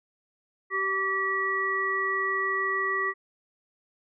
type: harmonic tone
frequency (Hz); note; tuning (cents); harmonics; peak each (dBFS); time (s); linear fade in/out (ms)
386.6; G4; -24; 1 / 3 / 5; -33 / -29 / -27; 0.7-3.14; 50
effects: none